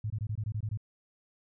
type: tone bursts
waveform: sine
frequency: 107 Hz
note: A2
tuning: 48 cents flat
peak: -30 dBFS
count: 9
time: 0.04-0.774 s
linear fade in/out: 5 ms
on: 62 ms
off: 22 ms
effects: none